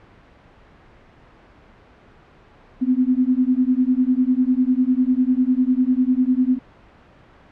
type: beating tone pair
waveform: sine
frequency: 249.9 / 259.9 Hz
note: B3 / C4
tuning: +21 / -11 cents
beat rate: 10 Hz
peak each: -18 dBFS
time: 2.81-6.59 s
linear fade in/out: 20 ms
effects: pink hiss -49 dBFS RMS until 7.51 s + low-pass 2000 Hz 12 dB/octave